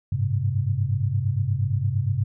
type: tone cluster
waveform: sine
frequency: 97.1 / 105.7 / 132.8 Hz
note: G2 / G#2 / C3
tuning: -16 / +31 / +26 cents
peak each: -25 dBFS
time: 0.12-2.24 s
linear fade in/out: 5 ms
effects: none